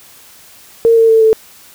sine tone with pitch steps, 458.8 / 452.7 / 446.8 / 440.9 Hz, A#4 / A4 / A4 / A4, -28 / +49 / +27 / +4 cents, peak -5 dBFS, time 0.85-1.33 s, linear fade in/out 0 ms, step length 120 ms, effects white hiss -41 dBFS RMS until 1.74 s

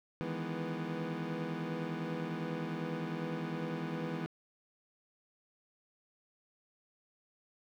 25% pulse chord, E major seventh, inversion third, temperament equal with one note detuned, 155.56 / 165.48 / 207.7 / 246.9 Hz, D#3 / E3 / G#3 / B3, 0 / +7 / 0 / 0 cents, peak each -40 / -35 / -40 / -38 dBFS, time 0.21-4.26 s, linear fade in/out 0 ms, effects low-pass 3000 Hz 12 dB/octave + 11-bit

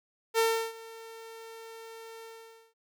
sawtooth tone with ADSR envelope, 452.3 Hz, A4, 48 cents sharp, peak -18 dBFS, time 0.34-2.74 s, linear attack 44 ms, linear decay 340 ms, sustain -22 dB, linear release 500 ms, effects none

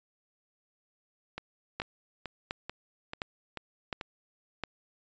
two click trains, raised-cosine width 0.3 ms, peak -17 / -21 dBFS, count 5 / 7, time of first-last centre 1.8-4.637 / 1.38-4.012 s, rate 1.41 / 2.28 Hz, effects resampled to 16000 Hz

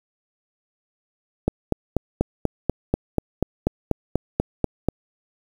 click train, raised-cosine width 2 ms, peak -5 dBFS, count 15, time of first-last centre 1.48-4.886 s, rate 4.11 Hz, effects 7-bit

